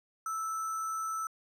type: tone with sample-and-hold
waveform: sine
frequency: 1318.5 Hz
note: E6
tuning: in tune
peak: -32 dBFS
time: 0.26-1.27 s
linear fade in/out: 2 ms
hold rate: 7350 Hz
effects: low-pass 12000 Hz 12 dB/octave